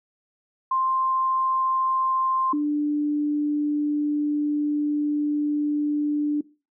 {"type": "tone pair in turn", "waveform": "sine", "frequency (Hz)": [1049, 295.5], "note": ["C6", "D4"], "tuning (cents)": [4, 11], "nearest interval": "octave + minor seventh", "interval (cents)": 2193, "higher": "first", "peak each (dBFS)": -20, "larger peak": "neither", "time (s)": [[0.71, 2.53], [2.53, 6.41]], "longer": "second", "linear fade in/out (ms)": 5, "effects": ["noise-tail reverb RT60 0.3 s tail -19 dB re dry"]}